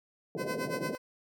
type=band-pass noise; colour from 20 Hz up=white; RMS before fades=-36 dBFS; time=0.35-0.95 s; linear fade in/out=0 ms; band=130 to 600 Hz; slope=48 dB/octave
type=tone with tremolo; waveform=15% pulse; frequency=510 Hz; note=C5; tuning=44 cents flat; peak=-26 dBFS; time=0.37-0.98 s; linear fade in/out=50 ms; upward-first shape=sine; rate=8.7 Hz; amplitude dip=85%
effects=none